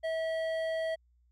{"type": "tone with hard clipping", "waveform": "sine", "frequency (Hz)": 647, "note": "E5", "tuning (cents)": -32, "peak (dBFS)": -32, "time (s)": [0.03, 0.96], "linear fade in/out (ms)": 20, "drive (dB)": 10, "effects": ["added 60 Hz sine -64 dBFS peak until 1.31 s"]}